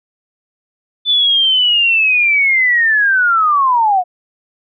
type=linear sweep; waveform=sine; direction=down; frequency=3520 to 699 Hz; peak=-9 dBFS; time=1.05-4.04 s; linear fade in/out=50 ms; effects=none